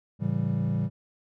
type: chord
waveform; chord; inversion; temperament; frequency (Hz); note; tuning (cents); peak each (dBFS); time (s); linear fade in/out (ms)
triangle; A dominant seventh; none; equal with one note detuned; 110 / 138.59 / 166.73 / 196; A2 / C#3 / E3 / G3; 0 / 0 / +20 / 0; -28; 0.19-0.9; 50
effects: none